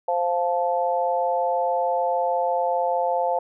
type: chord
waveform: sine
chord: F major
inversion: second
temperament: equal with one note detuned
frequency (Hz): 523.3 / 698.5 / 873.4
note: C5 / F5 / A5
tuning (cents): 0 / 0 / -13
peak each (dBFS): -24 / -24 / -25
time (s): 0.08-3.39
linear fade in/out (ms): 5
effects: none